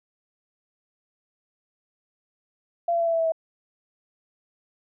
sine tone with pitch steps, 685 / 678.7 / 672.5 / 666.3 / 660.1 / 654.1 / 648 Hz, F5 / F5 / E5 / E5 / E5 / E5 / E5, -34 / -50 / +34 / +18 / +2 / -14 / -30 cents, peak -20 dBFS, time 2.88-3.321 s, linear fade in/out 5 ms, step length 63 ms, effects none

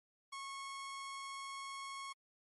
sawtooth tone with vibrato, 1096 Hz, C#6, 20 cents flat, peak -40 dBFS, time 0.32-2.13 s, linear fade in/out 10 ms, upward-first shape square, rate 20 Hz, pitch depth 8 cents each way, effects MP3 48 kbps

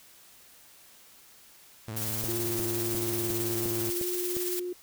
sawtooth tone with vibrato, 110 Hz, A2, in tune, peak -31 dBFS, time 1.88-3.9 s, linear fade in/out 0 ms, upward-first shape triangle, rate 19 Hz, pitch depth 130 cents each way
blue noise with tremolo, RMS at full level -32 dBFS, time 1.96-4.6 s, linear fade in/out 10 ms, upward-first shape sine, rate 18 Hz, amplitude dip 35%
click train, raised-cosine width 2 ms, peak -24 dBFS, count 7, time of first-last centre 2.24-4.368 s, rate 2.82 Hz
sine tone with pitch glide, 349.2 to 357.6 Hz, F4 to F4, 0 to +41 cents, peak -31 dBFS, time 2.28-4.73 s, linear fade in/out 5 ms, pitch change +41 cents, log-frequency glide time 3.9-4.1 s
effects white hiss -55 dBFS RMS until 4.82 s

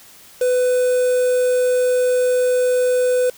triangle tone with quantisation, 500 Hz, B4, 21 cents sharp, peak -12 dBFS, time 0.41-3.3 s, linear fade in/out 5 ms, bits 5, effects white hiss -45 dBFS RMS until 3.37 s

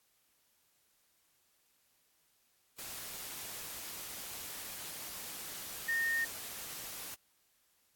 sine tone in noise, 1837 Hz, A#6, 26 cents flat, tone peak -30 dBFS, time 5.88-6.25 s, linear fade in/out 10 ms, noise white, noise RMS -44 dBFS, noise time 2.78-7.15 s, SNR +11 dB, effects white hiss -73 dBFS RMS until 7.95 s + AAC 64 kbps

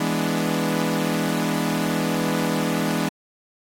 sawtooth chord, E dominant seventh, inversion none, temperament equal, 164.81 / 207.7 / 246.9 / 293.7 Hz, E3 / G#3 / B3 / D4, 0 / 0 / 0 / 0 cents, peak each -22 / -22 / -23 / -23 dBFS, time 0-3.09 s, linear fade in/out 5 ms, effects AAC 64 kbps

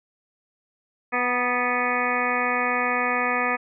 harmonic tone with a mistuned harmonic, 246.9 Hz, B3, in tune, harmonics 1 / 2 / 3 / 4 / 5 / 7 / 8 / 9 / 10, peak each -32 / -30 / -29 / -31 / -27 / -29 / -30 / -30 / -32 dBFS, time 1.12-3.57 s, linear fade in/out 20 ms, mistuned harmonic 4, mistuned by -24 cents, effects none

